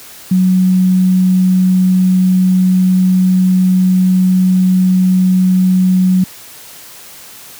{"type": "tone", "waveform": "sine", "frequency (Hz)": 185, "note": "F#3", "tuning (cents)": 0, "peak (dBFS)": -7, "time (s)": [0.31, 6.24], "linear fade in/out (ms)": 5, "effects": ["white hiss -35 dBFS RMS until 7.59 s", "high-pass 60 Hz 12 dB/octave"]}